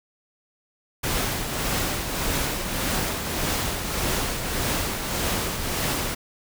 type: noise with tremolo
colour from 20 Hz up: pink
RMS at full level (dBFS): -24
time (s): 1.03-6.15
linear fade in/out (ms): 10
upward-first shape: triangle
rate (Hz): 1.7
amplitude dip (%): 50
effects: none